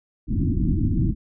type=low-pass noise; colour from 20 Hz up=pink; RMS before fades=-21 dBFS; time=0.27-1.15 s; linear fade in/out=50 ms; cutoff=330 Hz; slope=96 dB/octave; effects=none